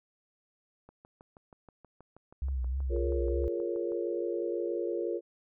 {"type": "click train", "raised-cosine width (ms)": 1, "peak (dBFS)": -38, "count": 20, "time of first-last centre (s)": [0.89, 3.92], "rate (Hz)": 6.27}
{"type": "tone with vibrato", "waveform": "sine", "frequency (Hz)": 64.7, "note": "C2", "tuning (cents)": -19, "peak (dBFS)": -29, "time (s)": [2.42, 3.48], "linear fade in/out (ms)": 0, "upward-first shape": "sine", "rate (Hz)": 3.3, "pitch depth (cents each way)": 90}
{"type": "chord", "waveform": "sine", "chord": "Bb minor seventh", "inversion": "second", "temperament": "equal", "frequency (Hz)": [349.2, 415.3, 466.2, 554.4], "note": ["F4", "Ab4", "Bb4", "Db5"], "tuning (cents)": [0, 0, 0, 0], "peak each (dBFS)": [-33, -38, -35, -38], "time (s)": [2.89, 5.21], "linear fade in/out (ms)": 50}
{"effects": []}